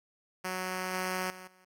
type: tone with level steps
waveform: 5% pulse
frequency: 185 Hz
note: F#3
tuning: in tune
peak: -22 / -20 / -34 / -49 dBFS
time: 0.44-1.65 s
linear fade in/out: 10 ms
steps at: 0.93 / 1.3 / 1.47 s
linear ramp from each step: 5 ms
effects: AAC 64 kbps